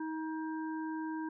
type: harmonic tone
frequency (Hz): 316.6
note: D#4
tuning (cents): +30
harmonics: 1 / 3 / 5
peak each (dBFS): -36 / -43 / -48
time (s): 0-1.29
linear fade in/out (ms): 5
effects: none